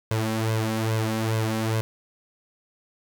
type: tone with flanger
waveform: sawtooth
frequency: 110.8 Hz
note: A2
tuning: 13 cents sharp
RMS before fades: -25 dBFS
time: 0.11-1.81 s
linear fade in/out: 0 ms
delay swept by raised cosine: 1.9 to 3.8 ms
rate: 2.4 Hz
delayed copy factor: +0.7
effects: none